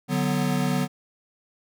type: chord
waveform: square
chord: B minor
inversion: first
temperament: equal with one note detuned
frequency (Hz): 146.83 / 185 / 247.7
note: D3 / F#3 / B3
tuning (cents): 0 / 0 / +5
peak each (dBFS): -27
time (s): 0.08-0.88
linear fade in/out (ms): 50
effects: none